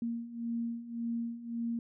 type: beating tone pair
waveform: sine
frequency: 231.9 / 233.7 Hz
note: A#3 / A#3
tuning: -9 / +5 cents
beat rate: 1.8 Hz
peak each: -39 / -35 dBFS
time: 0.02-1.79 s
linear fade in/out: 2 ms
effects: none